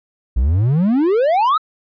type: exponential sweep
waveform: triangle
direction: up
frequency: 55 to 1328 Hz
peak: -10 dBFS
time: 0.36-1.58 s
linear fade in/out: 10 ms
effects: resampled to 11025 Hz